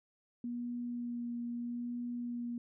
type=tone with vibrato; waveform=sine; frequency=239.7 Hz; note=A#3; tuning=48 cents sharp; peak=-36 dBFS; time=0.44-2.58 s; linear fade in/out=2 ms; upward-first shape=sine; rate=0.78 Hz; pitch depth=13 cents each way; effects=none